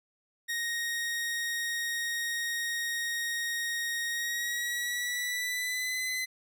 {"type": "tone with pitch glide", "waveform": "sawtooth", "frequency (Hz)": [1869, 2026], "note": ["A#6", "B6"], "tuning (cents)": [4, 44], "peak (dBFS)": -27, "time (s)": [0.48, 6.26], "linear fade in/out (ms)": 20, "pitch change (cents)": 140, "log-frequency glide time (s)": [4.08, 6.04], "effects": []}